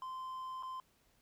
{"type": "tone with dropouts", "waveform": "triangle", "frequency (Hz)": 1037, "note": "C6", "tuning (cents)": -16, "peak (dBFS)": -39, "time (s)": [0.02, 0.8], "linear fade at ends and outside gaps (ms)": 1, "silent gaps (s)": [0.626, 0.632], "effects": ["pink hiss -72 dBFS RMS until 1.21 s"]}